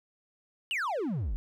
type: exponential sweep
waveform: triangle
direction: down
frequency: 3046 to 39.94 Hz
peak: -27 dBFS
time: 0.71-1.36 s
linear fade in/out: 0 ms
effects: none